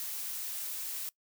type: noise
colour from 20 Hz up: blue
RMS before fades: -38 dBFS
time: 0-1.09 s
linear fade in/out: 0 ms
effects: noise-tail reverb RT60 0.1 s tail -21 dB re dry